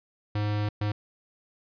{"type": "tone bursts at uneven times", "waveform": "square", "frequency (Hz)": 104.6, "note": "G#2", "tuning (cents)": 13, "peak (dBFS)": -26, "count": 2, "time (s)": [[0.35, 0.69], [0.81, 0.92]], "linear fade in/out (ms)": 5, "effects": ["resampled to 11025 Hz"]}